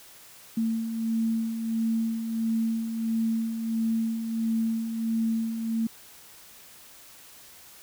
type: beating tone pair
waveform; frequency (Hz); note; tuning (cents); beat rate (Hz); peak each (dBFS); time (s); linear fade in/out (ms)
sine; 224.2 / 225.7; A3 / A3; +33 / +44; 1.5; -34 / -25; 0.57-5.87; 5
effects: white hiss -50 dBFS RMS until 7.82 s